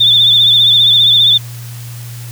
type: tone with vibrato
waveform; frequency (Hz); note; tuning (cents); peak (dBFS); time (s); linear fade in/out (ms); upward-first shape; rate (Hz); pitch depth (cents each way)
sine; 3544; A7; +12; -5; 0-1.38; 10; triangle; 15; 69
effects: added 119 Hz sine -25 dBFS peak until 2.31 s + white hiss -35 dBFS RMS until 2.31 s